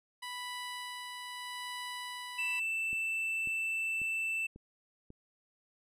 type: tone with tremolo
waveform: 15% pulse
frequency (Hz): 987.8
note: B5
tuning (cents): 0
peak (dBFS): -32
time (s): 0.22-2.6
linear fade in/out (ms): 10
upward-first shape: sine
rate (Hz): 0.79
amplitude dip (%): 30
type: tone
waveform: triangle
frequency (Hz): 2657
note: E7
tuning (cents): +13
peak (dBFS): -30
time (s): 2.38-4.47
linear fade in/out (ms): 10
type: click train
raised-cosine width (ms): 3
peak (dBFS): -37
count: 5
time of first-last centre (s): 2.93-5.104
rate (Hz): 1.84
effects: resampled to 32000 Hz